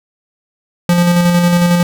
square tone with tremolo, 174.61 Hz, F3, in tune, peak -8 dBFS, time 0.89-1.83 s, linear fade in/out 2 ms, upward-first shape square, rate 11 Hz, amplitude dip 30%, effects none

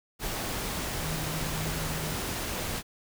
sine tone in noise, 157.2 Hz, D#3, 18 cents sharp, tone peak -35 dBFS, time 0.98-2.16 s, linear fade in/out 50 ms, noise pink, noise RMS -33 dBFS, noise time 0.19-2.83 s, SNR -5 dB, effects none

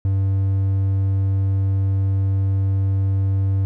triangle tone, 97 Hz, G2, 18 cents flat, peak -14 dBFS, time 0.05-3.65 s, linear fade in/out 0 ms, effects none

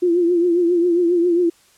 sine tone with vibrato, 347.1 Hz, F4, 11 cents flat, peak -13 dBFS, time 0.02-1.5 s, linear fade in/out 10 ms, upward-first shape triangle, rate 7.4 Hz, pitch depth 78 cents each way, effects white hiss -54 dBFS RMS until 1.77 s + low-pass 10000 Hz 12 dB/octave

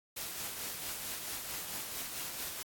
white noise with tremolo, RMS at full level -39 dBFS, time 0.16-2.63 s, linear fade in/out 10 ms, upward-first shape sine, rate 4.5 Hz, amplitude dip 35%, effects AAC 64 kbps

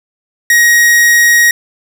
45% pulse tone, 1888 Hz, A#6, 22 cents sharp, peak -5 dBFS, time 0.5-1.51 s, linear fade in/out 2 ms, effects none

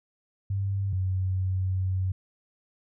sine tone pair in turn, 98.3 / 93.63 Hz, G2 / F#2, +5 / +21 cents, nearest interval minor second, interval 84 cents, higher first, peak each -25 / -24 dBFS, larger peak second, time 0.5-0.93 / 0.93-2.12 s, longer second, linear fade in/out 5 ms, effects none

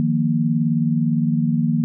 sine chord, Eb suspended second, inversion none, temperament just, 155.56 / 175.01 / 233.3 Hz, Eb3 / F3 / Bb3, 0 / +4 / +2 cents, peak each -20 / -23 / -19 dBFS, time 0-1.84 s, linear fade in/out 0 ms, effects none

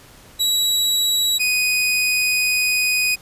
sawtooth tone pair in turn, 3895 / 2490 Hz, B7 / D#7, -25 / +1 cents, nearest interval minor sixth, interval 774 cents, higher first, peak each -13 dBFS, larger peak neither, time 0.39-1.39 / 1.39-3.16 s, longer second, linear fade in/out 20 ms, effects pink hiss -46 dBFS RMS until 3.21 s + resampled to 32000 Hz

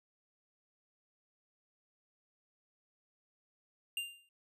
square tone with exponential decay, 2794 Hz, F7, in tune, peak -33 dBFS, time 3.97-4.29 s, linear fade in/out 2 ms, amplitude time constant 68 ms, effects resampled to 32000 Hz

